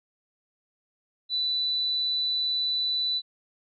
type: tone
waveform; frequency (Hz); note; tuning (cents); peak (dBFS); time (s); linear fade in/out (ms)
sine; 3979; B7; +12; -24; 1.29-3.22; 50
effects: none